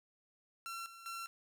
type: tone with tremolo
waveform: sawtooth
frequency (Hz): 1357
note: E6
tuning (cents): +50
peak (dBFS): -38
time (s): 0.66-1.27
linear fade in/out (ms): 0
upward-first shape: square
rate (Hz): 2.5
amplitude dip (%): 70
effects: none

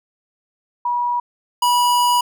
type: tone pair in turn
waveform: sine / square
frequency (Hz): 967 / 974.3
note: B5 / B5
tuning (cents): -37 / -24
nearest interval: unison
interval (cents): 13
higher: second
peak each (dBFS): -17 / -14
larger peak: second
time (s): 0.85-1.2 / 1.62-2.21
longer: second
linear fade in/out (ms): 5
effects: none

